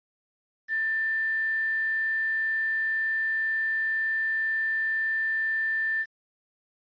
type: tone with quantisation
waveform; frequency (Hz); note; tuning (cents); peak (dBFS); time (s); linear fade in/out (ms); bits
sine; 1779; A6; +19; -24; 0.68-6.06; 50; 8
effects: resampled to 11025 Hz